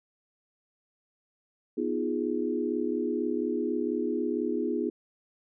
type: chord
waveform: sine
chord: F half-diminished seventh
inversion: second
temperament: equal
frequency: 246.9 / 311.1 / 349.2 / 415.3 Hz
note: Cb4 / Eb4 / F4 / Ab4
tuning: 0 / 0 / 0 / 0 cents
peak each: -32 dBFS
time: 1.77-4.9 s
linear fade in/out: 10 ms
effects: none